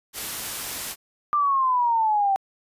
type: noise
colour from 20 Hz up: white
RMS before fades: -31 dBFS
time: 0.13-0.96 s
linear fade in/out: 50 ms
type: exponential sweep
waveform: sine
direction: down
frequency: 1196 to 769 Hz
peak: -18 dBFS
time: 1.33-2.36 s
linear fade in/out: 0 ms
effects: resampled to 32000 Hz